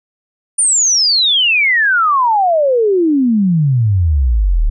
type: exponential sweep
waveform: sine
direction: down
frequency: 9397 to 35 Hz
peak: -9 dBFS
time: 0.58-4.7 s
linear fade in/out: 10 ms
effects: none